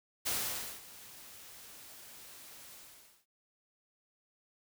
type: noise with ADSR envelope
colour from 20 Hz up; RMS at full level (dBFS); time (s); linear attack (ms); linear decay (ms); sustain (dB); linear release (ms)
white; -33; 0.25-3.26; 20; 530; -19; 530
effects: none